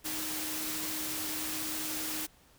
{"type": "tone in noise", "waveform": "sine", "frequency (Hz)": 310.6, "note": "D#4", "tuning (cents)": -3, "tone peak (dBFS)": -42, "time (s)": [0.04, 2.27], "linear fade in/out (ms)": 20, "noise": "white", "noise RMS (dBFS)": -36, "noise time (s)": [0.04, 2.27], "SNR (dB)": -9, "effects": ["pink hiss -62 dBFS RMS until 2.58 s"]}